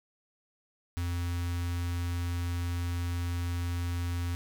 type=tone with notch filter; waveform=square; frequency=87 Hz; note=F2; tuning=6 cents flat; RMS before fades=-32 dBFS; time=0.97-4.35 s; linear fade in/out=0 ms; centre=550 Hz; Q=0.71; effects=none